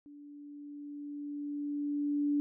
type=tone with level ramp; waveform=sine; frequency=290.2 Hz; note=D4; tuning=21 cents flat; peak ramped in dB=-49 to -26 dBFS; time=0.06-2.4 s; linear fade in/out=0 ms; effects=none